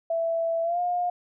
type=tone with pitch glide; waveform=sine; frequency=663 to 710.6 Hz; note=E5 to F5; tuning=+10 to +30 cents; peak=-23 dBFS; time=0.1-1.1 s; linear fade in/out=5 ms; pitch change=+120 cents; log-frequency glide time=0.63-0.8 s; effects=none